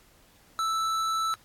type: tone with hard clipping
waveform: triangle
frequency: 1318.5 Hz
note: E6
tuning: in tune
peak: -27 dBFS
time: 0.59-1.34 s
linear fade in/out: 0 ms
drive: 16 dB
effects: pink hiss -59 dBFS RMS until 1.44 s + AAC 64 kbps